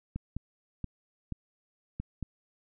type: clicks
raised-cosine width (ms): 5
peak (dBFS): -22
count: 6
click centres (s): 0.16 / 0.366 / 0.843 / 1.323 / 2 / 2.227
effects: none